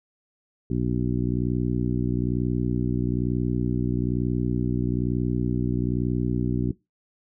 harmonic tone, 61.1 Hz, B1, 18 cents flat, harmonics 1 / 2 / 3 / 4 / 5 / 6, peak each -31 / -27 / -28 / -29 / -30 / -33 dBFS, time 0.7-6.72 s, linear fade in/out 5 ms, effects noise-tail reverb RT60 0.2 s tail -20 dB re dry

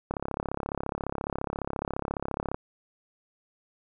click train, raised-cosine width 1 ms, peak -16 dBFS, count 85, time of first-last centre 0.11-2.545 s, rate 34.5 Hz, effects none

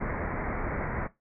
pink low-pass noise, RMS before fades -32 dBFS, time 0-1.08 s, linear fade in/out 20 ms, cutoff 2200 Hz, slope 96 dB/octave, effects noise-tail reverb RT60 0.2 s tail -17 dB re dry

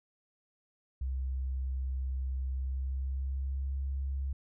sine tone with pitch glide, 65.41 to 67.91 Hz, C2 to C#2, 0 to -35 cents, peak -31 dBFS, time 1.01-4.33 s, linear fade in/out 5 ms, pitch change +65 cents, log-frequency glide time 2.5-3.77 s, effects none

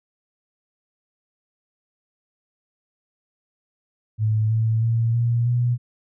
sine tone with pitch steps, 108.7 / 111.76 / 114.9 / 118.13 / 121.45 Hz, A2 / A2 / A#2 / A#2 / B2, -21 / +27 / -25 / +23 / -29 cents, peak -17 dBFS, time 4.18-5.78 s, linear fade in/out 50 ms, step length 320 ms, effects none

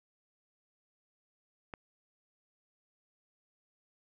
click, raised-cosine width 0.5 ms, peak -26 dBFS, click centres 1.738 s, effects none

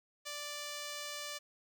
5% pulse tone, 587.3 Hz, D5, in tune, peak -29 dBFS, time 0.25-1.39 s, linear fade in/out 20 ms, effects none

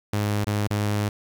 sawtooth tone with dropouts, 103.83 Hz, G#2, in tune, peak -18 dBFS, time 0.13-1.09 s, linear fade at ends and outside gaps 5 ms, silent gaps 0.445-0.469 / 0.674-0.705 s, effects 9-bit

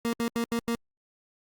30% pulse tone bursts at uneven times, 233.1 Hz, A#3, in tune, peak -23 dBFS, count 5, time 0.05-0.13 / 0.2-0.28 / 0.36-0.44 / 0.52-0.59 / 0.68-0.75 s, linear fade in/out 0 ms, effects Opus 48 kbps

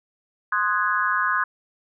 sine chord, Ab dominant seventh, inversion first, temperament equal, 1046.5 / 1244.5 / 1480 / 1661.2 Hz, C6 / Eb6 / Gb6 / Ab6, 0 / 0 / 0 / 0 cents, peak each -25 dBFS, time 0.52-1.44 s, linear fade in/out 5 ms, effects none

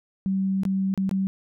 sine tone with dropouts, 192.2 Hz, G3, 34 cents flat, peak -21 dBFS, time 0.26-1.27 s, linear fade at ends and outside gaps 0 ms, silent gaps 0.634-0.652 / 0.94-0.976 / 1.093-1.112 s, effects none

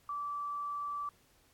sine tone, 1160 Hz, D6, 22 cents flat, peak -35 dBFS, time 0.09-1.09 s, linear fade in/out 2 ms, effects pink hiss -67 dBFS RMS until 1.53 s + AAC 64 kbps

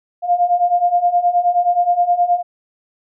sine beating tone pair, 698.5 / 708 Hz, F5 / F5, 0 / +23 cents, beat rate 9.5 Hz, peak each -17 / -14 dBFS, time 0.22-2.43 s, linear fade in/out 50 ms, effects none

